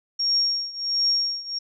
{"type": "tone with tremolo", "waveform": "sine", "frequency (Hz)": 5560, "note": "F8", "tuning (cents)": -9, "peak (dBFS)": -17, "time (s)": [0.19, 1.59], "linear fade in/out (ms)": 10, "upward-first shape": "triangle", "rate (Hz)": 1.4, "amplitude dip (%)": 90, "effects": []}